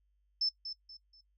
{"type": "tone with echo", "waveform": "sine", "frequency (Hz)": 5274, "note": "E8", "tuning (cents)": 0, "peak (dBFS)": -28, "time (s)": [0.41, 0.49], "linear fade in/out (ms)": 5, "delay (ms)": 240, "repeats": 3, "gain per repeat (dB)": -10, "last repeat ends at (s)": 1.21, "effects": ["noise-tail reverb RT60 0.1 s tail -19 dB re dry", "added 50 Hz sine -70 dBFS peak until 1.37 s"]}